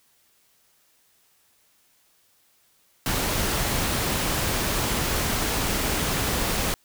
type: noise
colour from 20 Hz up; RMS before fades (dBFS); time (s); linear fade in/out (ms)
pink; -25; 3.06-6.74; 0
effects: white hiss -63 dBFS RMS until 6.84 s